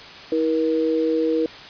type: tone pair together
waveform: sine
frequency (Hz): 321.6 / 477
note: E4 / A#4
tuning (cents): -43 / +40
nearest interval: perfect fifth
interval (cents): 683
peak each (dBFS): -21 / -20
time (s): 0.32-1.46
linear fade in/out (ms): 2
effects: white hiss -39 dBFS RMS until 1.69 s + resampled to 11025 Hz